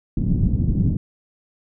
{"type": "low-pass noise", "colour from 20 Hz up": "white", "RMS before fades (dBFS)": -19, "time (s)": [0.17, 0.97], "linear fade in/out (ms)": 5, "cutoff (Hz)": 200, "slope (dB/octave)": 24, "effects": []}